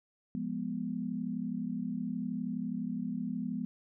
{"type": "chord", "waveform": "sine", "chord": "F diminished", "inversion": "none", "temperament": "equal with one note detuned", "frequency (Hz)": [175.22, 207.7, 246.9], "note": ["F3", "Ab3", "Cb4"], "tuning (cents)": [6, 0, 0], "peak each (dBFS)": [-39, -37, -36], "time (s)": [0.35, 3.65], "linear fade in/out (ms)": 0, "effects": []}